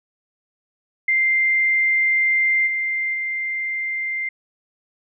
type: tone with level steps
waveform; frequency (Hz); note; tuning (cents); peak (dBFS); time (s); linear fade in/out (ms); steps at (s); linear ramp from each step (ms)
sine; 2093; C7; 0; -15 / -20 / -22; 1.08-4.29; 5; 2.66 / 3.13; 20
effects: none